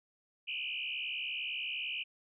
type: tone with frequency modulation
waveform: sine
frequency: 2711 Hz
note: E7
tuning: 48 cents sharp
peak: -35 dBFS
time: 0.47-2.04 s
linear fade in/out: 20 ms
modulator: 68.8 Hz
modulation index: 4.4
effects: none